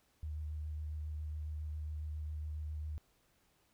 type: tone with vibrato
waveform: sine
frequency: 76.4 Hz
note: D#2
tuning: 31 cents flat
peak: -38 dBFS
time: 0.23-2.98 s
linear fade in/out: 0 ms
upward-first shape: square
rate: 7.3 Hz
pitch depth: 12 cents each way
effects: pink hiss -73 dBFS RMS until 3.73 s